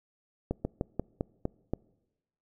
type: slowing click train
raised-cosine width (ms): 2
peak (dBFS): -16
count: 7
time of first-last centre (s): 0.51-1.736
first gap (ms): 140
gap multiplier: 1.15
effects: noise-tail reverb RT60 1.0 s tail -25 dB re dry